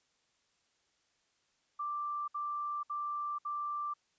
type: tone bursts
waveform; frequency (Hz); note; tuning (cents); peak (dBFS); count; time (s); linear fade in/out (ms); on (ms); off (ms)
sine; 1177; D6; +3; -34; 4; 1.79-3.939; 10; 490; 63
effects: white hiss -75 dBFS RMS until 4.18 s + resampled to 16000 Hz